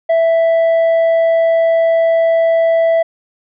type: tone with tanh clipping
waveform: sine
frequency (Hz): 660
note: E5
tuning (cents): +2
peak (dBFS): -10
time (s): 0.09-3.03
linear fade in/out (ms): 10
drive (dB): 4
effects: none